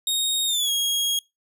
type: tone with pitch glide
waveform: sawtooth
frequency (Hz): 3729 to 3284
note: A#7 to G#7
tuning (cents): 0 to -20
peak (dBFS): -18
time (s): 0.07-1.19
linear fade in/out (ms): 2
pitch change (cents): -220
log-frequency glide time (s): 0.46-0.71
effects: noise-tail reverb RT60 0.2 s tail -24 dB re dry